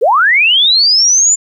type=linear sweep; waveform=sine; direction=up; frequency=390.2 to 7170 Hz; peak=-6 dBFS; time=0.01-1.36 s; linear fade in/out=20 ms; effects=8-bit